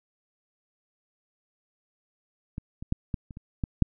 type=clicks; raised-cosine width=5 ms; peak=-21 / -25 / -12 / -16 / -29 / -28 / -15 / -6 dBFS; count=8; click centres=2.581 / 2.825 / 2.924 / 3.142 / 3.308 / 3.371 / 3.638 / 3.823 s; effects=none